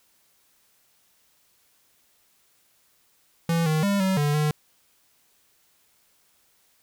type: tone with pitch steps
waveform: square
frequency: 166.9 / 155.9 / 200.3 / 189.9 / 146.6 / 151 Hz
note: E3 / D#3 / G3 / F#3 / D3 / D3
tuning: +22 / +4 / +38 / +45 / -3 / +48 cents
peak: -21 dBFS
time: 3.49-4.51 s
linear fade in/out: 2 ms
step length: 170 ms
effects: white hiss -64 dBFS RMS until 6.82 s